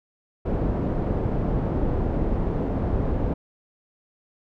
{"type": "low-pass noise", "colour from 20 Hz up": "pink", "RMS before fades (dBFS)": -24, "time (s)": [0.45, 3.34], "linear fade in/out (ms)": 10, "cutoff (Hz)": 540, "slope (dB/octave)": 12, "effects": []}